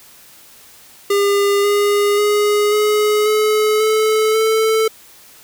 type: tone with pitch steps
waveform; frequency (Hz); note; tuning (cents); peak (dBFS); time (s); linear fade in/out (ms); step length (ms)
square; 403 / 409.1 / 415.3 / 421.6 / 428 / 434.4 / 441; G4 / G#4 / G#4 / G#4 / A4 / A4 / A4; +48 / -26 / 0 / +26 / -48 / -22 / +4; -13; 1.1-4.88; 5; 540
effects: white hiss -44 dBFS RMS until 5.43 s